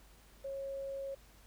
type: tone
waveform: sine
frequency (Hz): 547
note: C#5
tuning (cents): -23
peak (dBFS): -38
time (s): 0.44-1.15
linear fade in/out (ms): 10
effects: added 50 Hz sine -60 dBFS peak until 1.46 s + pink hiss -63 dBFS RMS until 1.46 s